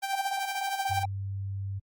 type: tone with tremolo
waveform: sawtooth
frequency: 784 Hz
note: G5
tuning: in tune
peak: -24 dBFS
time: 0.02-1.04 s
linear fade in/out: 20 ms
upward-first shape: sine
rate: 13 Hz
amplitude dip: 55%
type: tone bursts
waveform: triangle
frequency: 784 Hz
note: G5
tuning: in tune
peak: -23 dBFS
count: 16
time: 0.13-1.055 s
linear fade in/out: 5 ms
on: 25 ms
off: 35 ms
type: tone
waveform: sine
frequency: 98 Hz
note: G2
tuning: in tune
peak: -31 dBFS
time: 0.89-1.8 s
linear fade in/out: 20 ms
effects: Opus 48 kbps